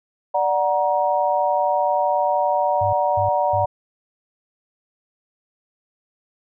sine chord, D augmented, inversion none, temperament equal with one note detuned, 587.3 / 740 / 943.2 Hz, D5 / F#5 / A#5, 0 / 0 / +20 cents, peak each -21 dBFS, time 0.34-3.66 s, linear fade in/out 10 ms
sine tone bursts, 101.1 Hz, G#2, 46 cents flat, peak -25 dBFS, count 3, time 2.81-3.65 s, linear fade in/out 5 ms, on 120 ms, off 240 ms
effects none

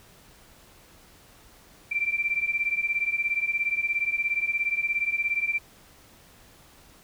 sine beating tone pair, 2340 / 2357 Hz, D7 / D7, -7 / +6 cents, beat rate 17 Hz, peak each -28 / -26 dBFS, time 1.91-5.59 s, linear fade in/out 10 ms, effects pink hiss -54 dBFS RMS until 7.03 s

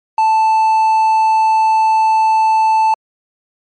triangle tone, 880 Hz, A5, in tune, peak -7 dBFS, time 0.18-2.94 s, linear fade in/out 2 ms, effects MP3 48 kbps

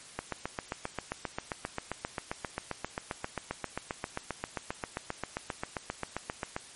click train, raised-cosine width 0.5 ms, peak -17 dBFS, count 49, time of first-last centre 0.19-6.565 s, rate 7.53 Hz, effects white hiss -50 dBFS RMS until 6.75 s + MP3 48 kbps

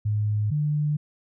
sine tone pair in turn, 105.4 / 149.06 Hz, G#2 / D3, +26 / +26 cents, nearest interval tritone, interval 600 cents, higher second, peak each -21 dBFS, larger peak neither, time 0.05-0.51 / 0.51-0.97 s, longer neither, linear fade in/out 10 ms, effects none

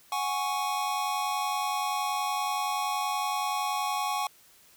square chord, F# suspended second, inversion none, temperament equal, 740 / 830.6 / 1108.7 Hz, F#5 / G#5 / C#6, 0 / 0 / 0 cents, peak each -35 / -32 / -32 dBFS, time 0.12-4.27 s, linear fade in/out 2 ms, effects white hiss -58 dBFS RMS until 4.76 s

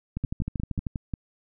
two click trains, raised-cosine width 5 ms, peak -17 / -17 dBFS, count 6 / 10, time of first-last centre 0.24-1.138 / 0.17-0.868 s, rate 5.57 / 12.9 Hz, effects none

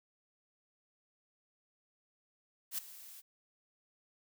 blue noise with ADSR envelope, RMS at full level -35 dBFS, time 2.71-3.22 s, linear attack 72 ms, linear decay 8 ms, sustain -17 dB, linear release 28 ms, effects none

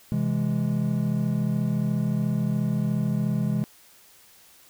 triangle chord, C augmented, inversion none, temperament equal, 130.81 / 164.81 / 207.7 Hz, C3 / E3 / G#3, 0 / 0 / 0 cents, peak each -25 / -25 / -24 dBFS, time 0.12-3.64 s, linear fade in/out 0 ms, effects white hiss -54 dBFS RMS until 4.69 s

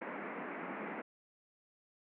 pink band-pass noise, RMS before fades -43 dBFS, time 0.01-1.02 s, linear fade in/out 10 ms, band 190 to 2300 Hz, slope 48 dB/octave, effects none

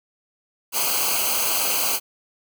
white noise with comb filter, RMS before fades -22 dBFS, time 0.72-2 s, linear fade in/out 50 ms, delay 0.55 ms, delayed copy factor -0.85, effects none

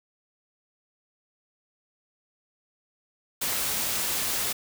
white noise, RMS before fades -28 dBFS, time 3.41-4.53 s, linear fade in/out 10 ms, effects none

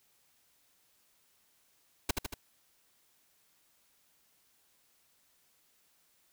pink noise with echo, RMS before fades -28 dBFS, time 2.09-2.11 s, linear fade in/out 5 ms, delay 77 ms, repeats 3, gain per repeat -4 dB, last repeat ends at 2.341 s, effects white hiss -70 dBFS RMS until 6.32 s

